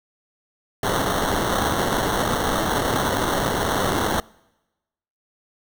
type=noise with sample-and-hold; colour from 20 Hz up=blue; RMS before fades=-22 dBFS; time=0.83-4.2 s; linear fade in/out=2 ms; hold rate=2450 Hz; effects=noise-tail reverb RT60 1.0 s tail -25 dB re dry